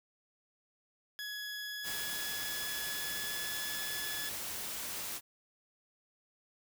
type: tone with pitch glide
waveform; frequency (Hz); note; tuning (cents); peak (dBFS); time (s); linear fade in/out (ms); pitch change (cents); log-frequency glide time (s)
20% pulse; 1682 to 1710.4; G#6 to A6; +22 to -49; -34; 1.19-4.29; 0; +29; 1.66-3.71
type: noise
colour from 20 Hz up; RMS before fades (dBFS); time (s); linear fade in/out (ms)
white; -40; 1.83-5.21; 50
effects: none